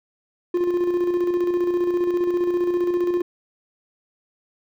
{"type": "tone with tremolo", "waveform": "triangle", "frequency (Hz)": 352.2, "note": "F4", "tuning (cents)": 15, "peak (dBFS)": -15, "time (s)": [0.54, 3.22], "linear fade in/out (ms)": 5, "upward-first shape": "square", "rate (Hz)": 15, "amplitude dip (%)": 40, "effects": []}